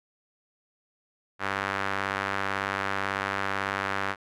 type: tone with band-pass filter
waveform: sawtooth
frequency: 98.1 Hz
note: G2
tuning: 2 cents sharp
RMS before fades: -30 dBFS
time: 1.39-4.16 s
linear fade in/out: 50 ms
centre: 1500 Hz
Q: 1.6
effects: none